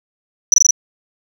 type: tone bursts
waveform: sine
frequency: 5920 Hz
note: F#8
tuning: in tune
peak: -4 dBFS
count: 5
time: 0.52-0.708 s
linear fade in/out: 2 ms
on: 20 ms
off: 22 ms
effects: tanh soft clip ceiling -3 dBFS